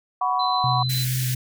sine chord, F# suspended fourth, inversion none, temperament equal with one note detuned, 740 / 987.8 / 1124.9 Hz, F#5 / B5 / C#6, 0 / 0 / +25 cents, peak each -24 dBFS, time 0.21-0.83 s, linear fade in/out 5 ms
sine tone with tremolo, 4024 Hz, B7, 32 cents sharp, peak -26 dBFS, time 0.39-1.05 s, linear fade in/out 10 ms, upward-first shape sine, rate 7.3 Hz, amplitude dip 25%
sine tone with vibrato, 127.6 Hz, C3, 43 cents flat, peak -22 dBFS, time 0.64-1.35 s, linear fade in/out 2 ms, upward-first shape triangle, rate 4.3 Hz, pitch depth 19 cents each way
white band-stop noise, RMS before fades -30 dBFS, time 0.89-1.35 s, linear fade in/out 10 ms, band 320 to 1500 Hz, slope 96 dB/octave
effects none

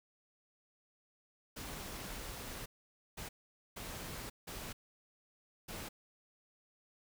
pink noise bursts at uneven times, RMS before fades -45 dBFS, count 5, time 1.56-2.66 / 3.17-3.29 / 3.76-4.3 / 4.47-4.73 / 5.68-5.89 s, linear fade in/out 10 ms, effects none

